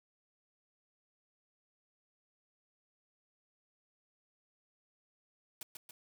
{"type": "noise with echo", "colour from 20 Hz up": "white", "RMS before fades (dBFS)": -44, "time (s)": [5.61, 5.63], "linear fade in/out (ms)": 2, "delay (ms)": 140, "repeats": 2, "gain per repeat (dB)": -4, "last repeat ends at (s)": 5.91, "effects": []}